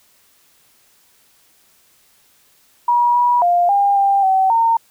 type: tone with pitch steps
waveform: sine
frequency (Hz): 961 / 970 / 701 / 803 / 793 / 763 / 915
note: B5 / B5 / F5 / G5 / G5 / G5 / A#5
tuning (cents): -48 / -31 / +6 / +41 / +20 / -47 / -32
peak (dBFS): -11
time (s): 2.88-4.77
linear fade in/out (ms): 5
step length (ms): 270
effects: white hiss -55 dBFS RMS until 4.9 s